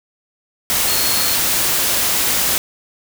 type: tone in noise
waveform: sine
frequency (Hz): 4300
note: C8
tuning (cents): +47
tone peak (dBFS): -23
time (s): 0.88-1.35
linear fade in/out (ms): 0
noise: white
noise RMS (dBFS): -17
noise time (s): 0.7-2.58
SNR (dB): -9
effects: none